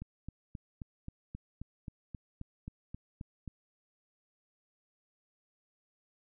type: click train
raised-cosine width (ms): 5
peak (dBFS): -29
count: 14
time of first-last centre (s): 0.02-3.477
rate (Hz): 3.76
effects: none